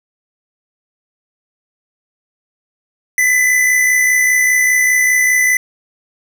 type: tone pair together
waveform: square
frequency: 2000 / 2065 Hz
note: B6 / C7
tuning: +21 / -23 cents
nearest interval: minor second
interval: 56 cents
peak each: -11 / -22 dBFS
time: 3.18-5.57 s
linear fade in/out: 2 ms
effects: none

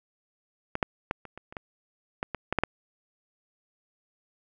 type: clicks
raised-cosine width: 0.5 ms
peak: -14 / -8 / -12 / -27 / -26 / -28 / -20 / -14 / -16 / -11 / -8 / -8 dBFS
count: 12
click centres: 0.754 / 0.828 / 1.111 / 1.253 / 1.376 / 1.525 / 1.568 / 2.229 / 2.347 / 2.526 / 2.587 / 2.636 s
effects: none

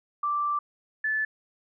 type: tone pair in turn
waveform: sine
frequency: 1173 / 1740.3 Hz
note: D6 / A6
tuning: -2 / -19 cents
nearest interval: perfect fifth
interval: 683 cents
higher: second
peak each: -24 dBFS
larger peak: neither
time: 0.23-0.59 / 1.04-1.25 s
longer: first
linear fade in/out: 5 ms
effects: none

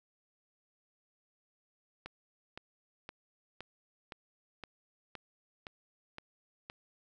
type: click train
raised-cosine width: 0.3 ms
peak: -27 dBFS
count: 10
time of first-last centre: 2.06-6.699 s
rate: 1.94 Hz
effects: none

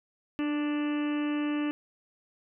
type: harmonic tone with a mistuned harmonic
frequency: 293.7 Hz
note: D4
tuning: in tune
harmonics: 1 / 2 / 3 / 4 / 5 / 6 / 7 / 8 / 9 / 10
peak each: -27 / -42 / -46 / -43 / -49 / -45 / -50 / -50 / -44 / -48 dBFS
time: 0.39-1.71 s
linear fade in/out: 0 ms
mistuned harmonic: 1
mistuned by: +18 cents
effects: none

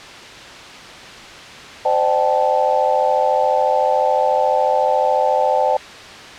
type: tone cluster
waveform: sine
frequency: 521 / 601 / 775 / 869 Hz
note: C5 / D5 / G5 / A5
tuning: -7 / +40 / -20 / -22 cents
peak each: -19 dBFS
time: 1.85-5.77 s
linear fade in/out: 5 ms
effects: white hiss -35 dBFS RMS until 6.38 s + low-pass 4000 Hz 12 dB/octave

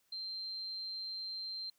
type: tone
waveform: sine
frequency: 4146 Hz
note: C8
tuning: 17 cents flat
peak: -39 dBFS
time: 0.12-1.7 s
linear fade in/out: 5 ms
effects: white hiss -75 dBFS RMS until 1.78 s

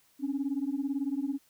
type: beating tone pair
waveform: sine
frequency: 268.5 / 286.5 Hz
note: C4 / D4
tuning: +45 / -43 cents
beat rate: 18 Hz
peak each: -31 dBFS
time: 0.19-1.39 s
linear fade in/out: 50 ms
effects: tanh soft clip ceiling -23 dBFS + white hiss -66 dBFS RMS until 1.49 s

